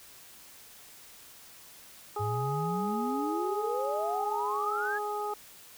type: harmonic tone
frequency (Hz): 416.6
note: G#4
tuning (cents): +5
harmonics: 1 / 2 / 3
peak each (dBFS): -35 / -34 / -37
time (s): 2.16-5.34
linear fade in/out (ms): 5
type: exponential sweep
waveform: sine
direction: up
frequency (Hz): 102.4 to 1703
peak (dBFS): -31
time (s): 2.19-4.99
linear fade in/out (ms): 20
effects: white hiss -52 dBFS RMS until 5.77 s